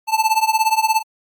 square tone with tremolo, 880 Hz, A5, in tune, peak -11 dBFS, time 0.07-1.03 s, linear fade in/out 50 ms, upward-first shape triangle, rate 17 Hz, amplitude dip 95%, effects Opus 48 kbps

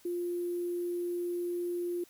sine tone with sample-and-hold, 350 Hz, F4, 4 cents sharp, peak -31 dBFS, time 0.05-2.04 s, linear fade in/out 5 ms, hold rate 11025 Hz, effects white hiss -61 dBFS RMS until 2.09 s

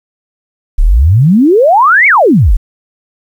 sine exponential two-way sweep, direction up then down, 31.06 to 2328 to 32.21 Hz, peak -3 dBFS, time 0.78-2.57 s, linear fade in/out 10 ms, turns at 2.07 s, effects 7-bit

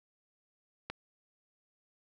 click, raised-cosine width 0.3 ms, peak -21 dBFS, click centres 0.9 s, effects none

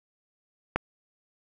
click, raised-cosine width 0.5 ms, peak -9 dBFS, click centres 0.76 s, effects none

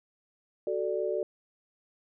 sine chord, D major, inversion first, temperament equal with one note detuned, 373.9 / 440 / 587.3 Hz, F#4 / A4 / D5, +18 / 0 / 0 cents, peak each -32 dBFS, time 0.67-1.23 s, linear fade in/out 2 ms, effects none

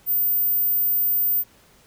sine tone, 14680 Hz, A#9, 28 cents flat, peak -15 dBFS, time 0.06-1.44 s, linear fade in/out 50 ms, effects tanh soft clip ceiling -17 dBFS + pink hiss -55 dBFS RMS until 1.86 s

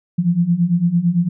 sine beating tone pair, 167.6 / 176.5 Hz, E3 / F3, +29 / +19 cents, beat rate 8.9 Hz, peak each -18 / -15 dBFS, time 0.18-1.29 s, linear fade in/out 10 ms, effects none

